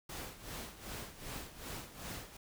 pink noise with tremolo, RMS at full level -43 dBFS, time 0.09-2.37 s, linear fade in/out 5 ms, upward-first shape sine, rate 2.6 Hz, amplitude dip 75%, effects none

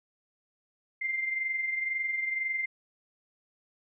sine tone pair together, 2093 / 2115 Hz, C7 / C7, 0 / +18 cents, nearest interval unison, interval 18 cents, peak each -29 / -38 dBFS, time 1.01-2.66 s, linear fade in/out 10 ms, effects none

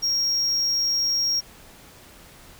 triangle tone, 5588 Hz, F8, in tune, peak -19 dBFS, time 0.02-1.41 s, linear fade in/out 20 ms, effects pink hiss -48 dBFS RMS until 2.59 s

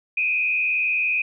sine tone with frequency modulation, 2489 Hz, D#7, in tune, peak -19 dBFS, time 0.17-1.22 s, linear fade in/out 5 ms, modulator 78.7 Hz, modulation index 1.1, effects none

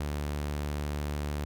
sawtooth tone, 73.42 Hz, D2, in tune, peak -27 dBFS, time 0-1.45 s, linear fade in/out 5 ms, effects none

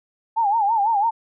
sine tone with vibrato, 857 Hz, A5, 46 cents flat, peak -16 dBFS, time 0.36-1.11 s, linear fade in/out 20 ms, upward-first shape sine, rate 6 Hz, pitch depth 140 cents each way, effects none

